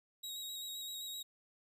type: tone with vibrato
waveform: sawtooth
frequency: 3805 Hz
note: A#7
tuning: 35 cents sharp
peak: -39 dBFS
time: 0.23-1.23 s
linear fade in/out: 10 ms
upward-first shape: square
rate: 7.7 Hz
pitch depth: 15 cents each way
effects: none